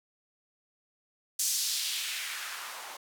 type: noise with band-pass filter sweep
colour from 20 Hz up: blue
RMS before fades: -34 dBFS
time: 1.39-2.97 s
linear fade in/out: 5 ms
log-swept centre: 6800 to 750 Hz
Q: 1.5
effects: none